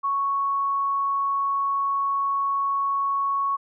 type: tone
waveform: sine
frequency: 1108.7 Hz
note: C#6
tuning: in tune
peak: -21 dBFS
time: 0.03-3.57 s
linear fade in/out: 20 ms
effects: none